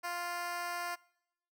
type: tone with high-pass filter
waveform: 10% pulse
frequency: 349.2 Hz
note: F4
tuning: in tune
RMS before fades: -38 dBFS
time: 0.03-0.96 s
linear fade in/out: 20 ms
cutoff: 710 Hz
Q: 1.3
effects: noise-tail reverb RT60 0.8 s tail -24 dB re dry